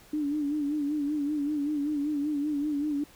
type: tone with vibrato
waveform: sine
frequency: 293.7 Hz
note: D4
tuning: in tune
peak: -26 dBFS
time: 0.13-3.04 s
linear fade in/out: 5 ms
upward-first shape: sine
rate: 5.2 Hz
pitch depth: 69 cents each way
effects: pink hiss -55 dBFS RMS until 3.15 s